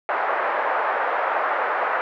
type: band-pass noise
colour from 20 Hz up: pink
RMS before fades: -23 dBFS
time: 0.09-2.01 s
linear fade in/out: 0 ms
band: 570 to 1700 Hz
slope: 24 dB/octave
effects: none